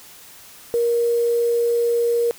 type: tone with quantisation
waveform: sine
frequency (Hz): 471.2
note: A#4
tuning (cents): +19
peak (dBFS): -16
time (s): 0.74-2.31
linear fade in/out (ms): 0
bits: 6
effects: white hiss -44 dBFS RMS until 2.38 s